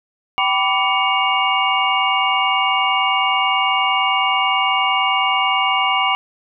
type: tone cluster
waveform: sine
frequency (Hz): 771 / 991 / 1160 / 2235 / 2827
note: G5 / B5 / D6 / C#7 / F7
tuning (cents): -29 / +6 / -22 / +14 / +20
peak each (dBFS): -21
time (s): 0.38-6.15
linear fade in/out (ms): 0
effects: none